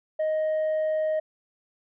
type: tone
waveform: sine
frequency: 624 Hz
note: D#5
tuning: 5 cents sharp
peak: -20 dBFS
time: 0.19-1.2 s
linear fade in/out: 10 ms
effects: tanh soft clip ceiling -22 dBFS